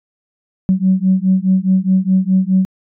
sine beating tone pair, 185.8 / 190.6 Hz, F#3 / G3, +7 / -48 cents, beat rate 4.8 Hz, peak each -13 dBFS, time 0.69-2.65 s, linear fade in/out 0 ms, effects tanh soft clip ceiling -3 dBFS

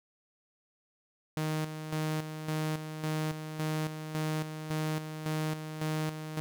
sawtooth tone with tremolo, 155.56 Hz, D#3, in tune, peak -26 dBFS, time 1.37-6.4 s, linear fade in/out 0 ms, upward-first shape square, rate 1.8 Hz, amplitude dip 60%, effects none

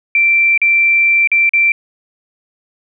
sine tone with dropouts, 2349 Hz, D7, in tune, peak -8 dBFS, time 0.15-1.72 s, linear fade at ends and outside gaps 2 ms, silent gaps 0.577-0.616 / 1.274-1.316 / 1.493-1.535 s, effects none

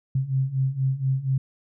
sine beating tone pair, 130.81 / 135.01 Hz, C3 / C#3, 0 / -45 cents, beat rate 4.2 Hz, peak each -26 / -23 dBFS, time 0.15-1.38 s, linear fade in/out 5 ms, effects none

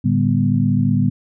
sine tone cluster, 109.7 / 145.1 / 196.8 / 244.8 Hz, A2 / D3 / G3 / B3, -5 / -21 / +7 / -15 cents, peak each -19 dBFS, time 0.04-1.1 s, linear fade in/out 10 ms, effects none

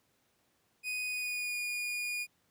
40% pulse tone with pitch glide, 2489 to 2442 Hz, D#7 to D#7, 0 to -33 cents, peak -33 dBFS, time 0.83-2.27 s, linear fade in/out 50 ms, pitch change -33 cents, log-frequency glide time 1.04-1.58 s, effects pink hiss -73 dBFS RMS until 2.5 s + high-pass 100 Hz 12 dB/octave

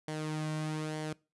sawtooth tone with flanger, 154.7 Hz, D#3, 10 cents flat, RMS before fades -36 dBFS, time 0.08-1.13 s, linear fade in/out 2 ms, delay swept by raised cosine 0.77 to 2.37 ms, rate 1.1 Hz, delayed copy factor -0.5, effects noise-tail reverb RT60 0.3 s tail -23 dB re dry + resampled to 24000 Hz

